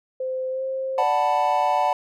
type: tone with pitch glide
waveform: sine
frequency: 518 to 528.6 Hz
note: C5 to C5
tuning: -17 to +18 cents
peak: -24 dBFS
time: 0.2-1.03 s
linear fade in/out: 5 ms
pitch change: +35 cents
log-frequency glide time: 0.5-0.63 s
type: chord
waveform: triangle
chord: B minor seventh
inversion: first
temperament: equal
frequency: 587.3 / 740 / 880 / 987.8 Hz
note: D5 / F#5 / A5 / B5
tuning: 0 / 0 / 0 / 0 cents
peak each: -24 / -20 / -21 / -24 dBFS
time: 0.98-1.93 s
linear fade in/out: 2 ms
effects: none